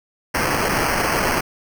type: noise with sample-and-hold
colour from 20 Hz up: white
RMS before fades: -20 dBFS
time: 0.34-1.41 s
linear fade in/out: 10 ms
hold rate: 3675 Hz
effects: none